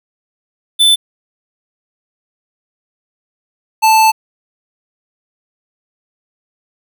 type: tone pair in turn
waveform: square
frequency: 3520 / 880 Hz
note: A7 / A5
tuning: 0 / 0 cents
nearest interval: 2 octaves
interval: 2400 cents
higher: first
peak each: -7 dBFS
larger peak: neither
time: 0.79-0.96 / 3.82-4.12 s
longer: second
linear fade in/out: 20 ms
effects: none